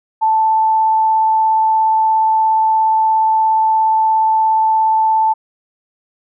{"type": "tone with vibrato", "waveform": "sine", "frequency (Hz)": 880, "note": "A5", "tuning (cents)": 0, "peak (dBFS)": -10, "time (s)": [0.21, 5.34], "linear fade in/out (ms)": 20, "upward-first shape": "triangle", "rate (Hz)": 17, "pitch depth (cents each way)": 8, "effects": []}